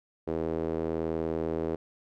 sawtooth tone with band-pass filter, 81 Hz, E2, 30 cents flat, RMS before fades -31 dBFS, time 0.27-1.76 s, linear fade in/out 10 ms, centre 420 Hz, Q 2.4, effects none

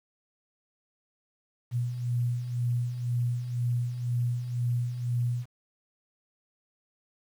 sine beating tone pair, 119.6 / 121.6 Hz, A#2 / B2, +45 / -26 cents, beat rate 2 Hz, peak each -34 / -27 dBFS, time 1.71-5.46 s, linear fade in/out 50 ms, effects 9-bit

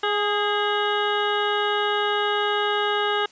harmonic tone with a mistuned harmonic, 415.3 Hz, G#4, in tune, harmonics 1 / 2 / 3 / 4 / 5 / 7 / 8 / 9, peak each -25 / -27 / -27 / -28 / -35 / -30 / -37 / -34 dBFS, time 0.03-3.26 s, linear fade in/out 5 ms, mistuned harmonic 4, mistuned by -40 cents, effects white hiss -52 dBFS RMS until 3.31 s + resampled to 16000 Hz

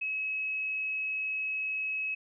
sine tone, 2567 Hz, E7, 47 cents flat, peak -30 dBFS, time 0.01-2.15 s, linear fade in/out 10 ms, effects none

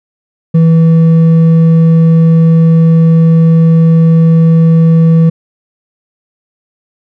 sine tone with hard clipping, 163.5 Hz, E3, 14 cents flat, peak -4 dBFS, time 0.54-5.3 s, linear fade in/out 10 ms, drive 4 dB, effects none

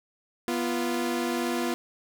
sawtooth tone pair together, 244.4 / 345.6 Hz, B3 / F4, -18 / -18 cents, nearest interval tritone, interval 600 cents, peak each -25 / -25 dBFS, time 0.48-1.74 s, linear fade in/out 0 ms, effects none

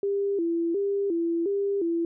sine tone with vibrato, 366.4 Hz, F#4, 17 cents flat, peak -23 dBFS, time 0.03-2.05 s, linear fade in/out 2 ms, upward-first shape square, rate 1.4 Hz, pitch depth 150 cents each way, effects none

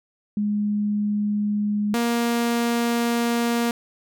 sine / sawtooth tone pair in turn, 207.7 / 235.5 Hz, G#3 / A#3, 0 / +18 cents, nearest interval major second, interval 218 cents, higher second, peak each -20 / -16 dBFS, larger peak second, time 0.37-1.94 / 1.94-3.71 s, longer second, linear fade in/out 2 ms, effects none

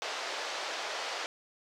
pink band-pass noise, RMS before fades -37 dBFS, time 0.02-1.26 s, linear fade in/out 0 ms, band 490 to 5900 Hz, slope 24 dB/octave, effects none

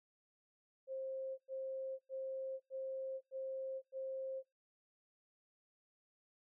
sine tone bursts, 530 Hz, C5, 22 cents sharp, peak -40 dBFS, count 6, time 0.87-4.43 s, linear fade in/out 50 ms, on 510 ms, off 100 ms, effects noise-tail reverb RT60 0.2 s tail -23 dB re dry

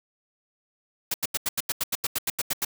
white noise bursts, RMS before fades -26 dBFS, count 14, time 1.11-2.649 s, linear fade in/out 5 ms, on 31 ms, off 85 ms, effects none

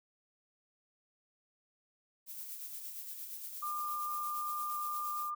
violet noise with tremolo, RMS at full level -43 dBFS, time 2.26-5.31 s, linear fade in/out 50 ms, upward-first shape sine, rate 8.6 Hz, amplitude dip 40%
sine tone, 1200 Hz, D6, 37 cents sharp, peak -35 dBFS, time 3.62-5.35 s, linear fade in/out 10 ms
effects none

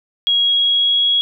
sine tone with pitch glide, 3300 to 3323 Hz, G#7 to G#7, -12 to 0 cents, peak -12 dBFS, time 0.27-1.21 s, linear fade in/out 0 ms, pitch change +12 cents, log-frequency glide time 0.43-1 s, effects none

